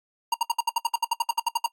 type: tone bursts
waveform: square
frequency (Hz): 935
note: A#5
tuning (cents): +5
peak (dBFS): -20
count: 16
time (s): 0.32-1.663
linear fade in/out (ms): 5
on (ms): 23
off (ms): 65
effects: noise-tail reverb RT60 0.1 s tail -18 dB re dry + AAC 64 kbps